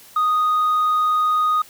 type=tone; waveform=sine; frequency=1242 Hz; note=D#6; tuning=3 cents flat; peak=-13 dBFS; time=0.16-1.62 s; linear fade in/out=5 ms; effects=tanh soft clip ceiling -14 dBFS + white hiss -46 dBFS RMS until 1.69 s